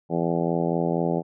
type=harmonic tone; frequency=84.2 Hz; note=E2; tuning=37 cents sharp; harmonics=2 / 3 / 4 / 5 / 6 / 7 / 8 / 9 / 10; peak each=-26 / -30 / -29 / -29 / -31 / -31 / -35 / -33 / -38 dBFS; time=0.09-1.23 s; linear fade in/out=50 ms; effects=none